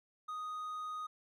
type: tone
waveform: triangle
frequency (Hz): 1244.5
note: D#6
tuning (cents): 0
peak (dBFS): -37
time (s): 0.28-1.07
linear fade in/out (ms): 10
effects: none